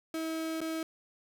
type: tone with dropouts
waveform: 35% pulse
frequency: 321.9 Hz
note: E4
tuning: 41 cents flat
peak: -31 dBFS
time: 0.14-0.83 s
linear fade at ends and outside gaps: 2 ms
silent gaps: 0.606-0.614 s
effects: none